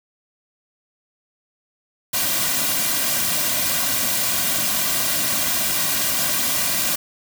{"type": "noise with comb filter", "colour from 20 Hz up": "white", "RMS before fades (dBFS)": -21, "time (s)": [2.13, 6.96], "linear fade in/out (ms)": 10, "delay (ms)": 2.3, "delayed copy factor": -0.7, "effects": []}